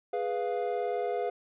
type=chord; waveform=triangle; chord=F diminished; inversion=first; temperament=equal; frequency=415.3 / 493.9 / 698.5 Hz; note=Ab4 / Cb5 / F5; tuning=0 / 0 / 0 cents; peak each=-31 dBFS; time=0.13-1.3 s; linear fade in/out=5 ms; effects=resampled to 8000 Hz